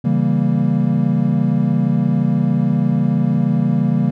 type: chord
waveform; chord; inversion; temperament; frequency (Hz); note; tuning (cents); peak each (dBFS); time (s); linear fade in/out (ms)
triangle; C# diminished seventh; none; equal; 138.59 / 164.81 / 196 / 233.1; C#3 / E3 / G3 / Bb3; 0 / 0 / 0 / 0; -17; 0.04-4.11; 10
effects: none